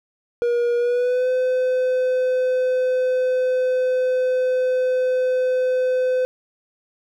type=tone with pitch glide; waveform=triangle; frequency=477.8 to 509.1 Hz; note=A#4 to C5; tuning=+43 to -47 cents; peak=-15 dBFS; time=0.42-6.25 s; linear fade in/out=0 ms; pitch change=+110 cents; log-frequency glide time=0.77-1.29 s; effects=none